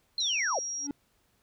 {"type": "linear sweep", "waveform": "sine", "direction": "down", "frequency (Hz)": [4257, 464.5], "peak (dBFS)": -27, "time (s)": [0.18, 0.59], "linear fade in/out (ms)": 2}
{"type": "tone", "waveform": "sine", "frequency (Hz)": 5650, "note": "F8", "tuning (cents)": 19, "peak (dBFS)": -32, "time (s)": [0.2, 0.87], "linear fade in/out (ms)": 5}
{"type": "tone with exponential growth", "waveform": "triangle", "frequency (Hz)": 284.4, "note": "C#4", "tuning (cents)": 45, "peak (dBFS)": -25, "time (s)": [0.77, 0.91], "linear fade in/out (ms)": 2, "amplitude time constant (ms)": 30}
{"effects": ["pink hiss -70 dBFS RMS until 1.42 s"]}